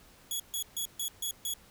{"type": "tone bursts", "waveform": "10% pulse", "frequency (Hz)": 3366, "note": "G#7", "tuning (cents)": 23, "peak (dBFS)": -24, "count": 6, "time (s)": [0.31, 1.538], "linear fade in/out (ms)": 2, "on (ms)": 88, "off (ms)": 140, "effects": ["pink hiss -58 dBFS RMS until 1.7 s"]}